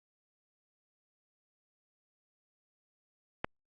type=click; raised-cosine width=0.5 ms; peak=-16 dBFS; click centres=3.445 s; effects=Opus 48 kbps